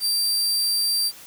sawtooth tone, 4699 Hz, D8, in tune, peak -17 dBFS, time 0-1.12 s, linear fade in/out 50 ms, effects white hiss -44 dBFS RMS until 1.26 s + high-pass 80 Hz 12 dB/octave

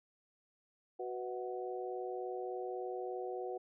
harmonic tone with a mistuned harmonic, 123.47 Hz, B2, in tune, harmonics 3 / 4 / 5 / 6, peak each -41 / -43 / -51 / -44 dBFS, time 0.99-3.58 s, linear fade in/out 10 ms, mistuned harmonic 5, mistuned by +52 cents, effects none

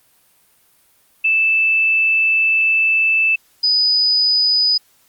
sine tone pair in turn, 2637 / 4978 Hz, E7 / D#8, 0 / 0 cents, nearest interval major seventh, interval 1100 cents, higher second, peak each -12 dBFS, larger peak neither, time 1.24-3.36 / 3.63-4.78 s, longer first, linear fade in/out 10 ms, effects white hiss -56 dBFS RMS until 5.08 s + Opus 32 kbps

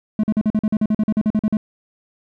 triangle tone bursts, 214.6 Hz, A3, 43 cents flat, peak -12 dBFS, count 16, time 0.19-1.57 s, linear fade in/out 2 ms, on 45 ms, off 44 ms, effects none

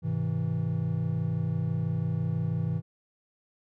triangle chord, Ab augmented, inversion none, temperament just, 103.83 / 129.78 / 162.23 Hz, Ab2 / C3 / E3, 0 / -14 / -27 cents, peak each -30 / -30 / -27 dBFS, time 0.02-2.82 s, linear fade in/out 50 ms, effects none

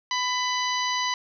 harmonic tone with a mistuned harmonic, 998 Hz, B5, 18 cents sharp, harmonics 1 / 2 / 3 / 4 / 5 / 6, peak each -27 / -30 / -32 / -33 / -34 / -35 dBFS, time 0.11-1.14 s, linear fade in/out 2 ms, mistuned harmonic 5, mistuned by -48 cents, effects 10-bit

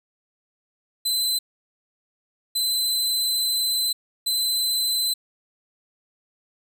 sawtooth tone bursts at uneven times, 4043 Hz, B7, 40 cents sharp, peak -18 dBFS, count 3, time 1.05-1.39 / 2.55-3.93 / 4.26-5.14 s, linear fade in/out 10 ms, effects none

